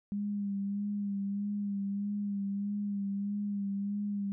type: tone with vibrato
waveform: sine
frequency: 201.7 Hz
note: G3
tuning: 50 cents sharp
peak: -31 dBFS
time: 0.12-4.32 s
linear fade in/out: 0 ms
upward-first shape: sine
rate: 1.6 Hz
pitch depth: 32 cents each way
effects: none